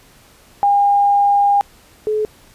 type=tone pair in turn; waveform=sine; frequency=808 / 428 Hz; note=G#5 / A4; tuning=-48 / -48 cents; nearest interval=major seventh; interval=1100 cents; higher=first; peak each=-10 / -15 dBFS; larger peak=first; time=0.63-1.61 / 2.07-2.25 s; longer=first; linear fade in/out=0 ms; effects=pink hiss -48 dBFS RMS until 2.54 s + resampled to 32000 Hz